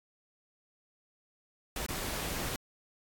pink noise with dropouts, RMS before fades -36 dBFS, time 1.76-2.56 s, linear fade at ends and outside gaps 2 ms, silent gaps 1.864-1.887 s, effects AAC 64 kbps

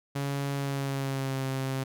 sawtooth tone with pitch glide, 140 to 133.37 Hz, C#3 to C3, +18 to +34 cents, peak -25 dBFS, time 0.15-1.84 s, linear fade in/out 10 ms, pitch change -84 cents, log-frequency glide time 0.54-1.45 s, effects none

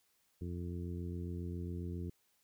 harmonic tone, 87.31 Hz, F2, in tune, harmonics 1 / 2 / 3 / 4 / 5, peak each -40 / -44 / -48 / -48 / -54 dBFS, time 0.41-2.1 s, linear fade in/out 5 ms, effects white hiss -75 dBFS RMS until 2.43 s

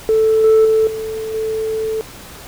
sine tone with level steps, 440 Hz, A4, in tune, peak -9 / -5 / -9 / -21 / -17 dBFS, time 0.09-2.01 s, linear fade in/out 0 ms, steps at 0.44 / 0.65 / 0.87 / 1.34 s, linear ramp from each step 2 ms, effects tanh soft clip ceiling -6 dBFS + pink hiss -36 dBFS RMS until 2.47 s

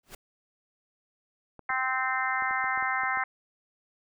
pink noise with exponential growth, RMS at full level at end -38 dBFS, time 0.03-0.15 s, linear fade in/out 5 ms, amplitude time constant 24 ms
clicks, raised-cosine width 1 ms, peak -31 dBFS, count 9, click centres 1.593 / 1.703 / 2.423 / 2.51 / 2.642 / 2.776 / 2.826 / 3.035 / 3.173 s
harmonic tone, 260 Hz, C4, 11 cents flat, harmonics 3 / 4 / 5 / 6 / 7 / 8, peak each -33 / -33 / -33 / -33 / -33 / -33 dBFS, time 1.69-3.24 s, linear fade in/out 5 ms
effects none

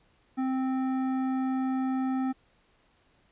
triangle tone with hard clipping, 261.6 Hz, C4, in tune, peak -28 dBFS, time 0.37-2.33 s, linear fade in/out 20 ms, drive 15 dB, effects pink hiss -66 dBFS RMS until 3.31 s + resampled to 8000 Hz

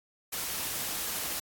white noise, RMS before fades -34 dBFS, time 0.32-1.4 s, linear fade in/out 10 ms, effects AAC 64 kbps

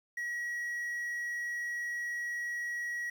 triangle tone with quantisation, 1913 Hz, A#6, 44 cents sharp, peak -32 dBFS, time 0.17-3.1 s, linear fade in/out 5 ms, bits 10, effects none

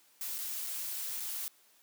blue noise with dropouts, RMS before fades -38 dBFS, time 0.21-1.48 s, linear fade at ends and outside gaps 1 ms, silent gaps 0.383-0.387 / 0.666-0.669 / 1.2-1.204 s, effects white hiss -65 dBFS RMS until 1.82 s + high-pass 200 Hz 12 dB/octave

